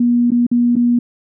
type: tone with dropouts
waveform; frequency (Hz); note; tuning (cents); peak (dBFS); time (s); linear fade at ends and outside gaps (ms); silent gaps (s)
sine; 240.4; B3; -46; -10; 0-0.99; 5; 0.306-0.317 / 0.467-0.514 / 0.756-0.764
effects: none